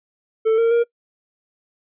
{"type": "tone with pitch steps", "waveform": "triangle", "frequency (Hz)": [443.5, 459.5, 469.4], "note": ["A4", "A#4", "A#4"], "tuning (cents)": [14, -25, 12], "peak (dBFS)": -11, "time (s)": [0.45, 0.84], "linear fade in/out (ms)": 20, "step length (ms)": 130, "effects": ["noise-tail reverb RT60 0.1 s tail -23 dB re dry", "resampled to 8000 Hz"]}